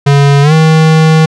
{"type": "tone with pitch glide", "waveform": "square", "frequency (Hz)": [141.3, 158.6], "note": ["C#3", "D#3"], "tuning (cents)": [34, 33], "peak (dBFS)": -4, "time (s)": [0.06, 1.26], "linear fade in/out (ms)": 10, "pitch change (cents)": 199, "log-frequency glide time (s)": [0.42, 0.53], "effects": ["low-pass 6000 Hz 12 dB/octave"]}